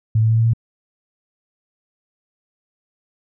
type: tone with pitch steps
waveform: sine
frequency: 110 / 111.28 / 112.57 / 113.88 / 115.2 Hz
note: A2 / A2 / A2 / A#2 / A#2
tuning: 0 / +20 / +40 / -40 / -20 cents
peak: -12 dBFS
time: 0.15-0.535 s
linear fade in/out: 5 ms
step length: 77 ms
effects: none